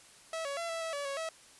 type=tone with pitch steps; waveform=sawtooth; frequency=650 / 561 / 676 / 660 / 652 / 571 / 554 / 648 Hz; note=E5 / C#5 / E5 / E5 / E5 / D5 / C#5 / E5; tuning=-24 / +21 / +43 / +2 / -19 / -49 / -1 / -30 cents; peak=-31 dBFS; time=0.33-1.29 s; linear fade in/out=2 ms; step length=120 ms; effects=white hiss -57 dBFS RMS until 1.59 s + resampled to 24000 Hz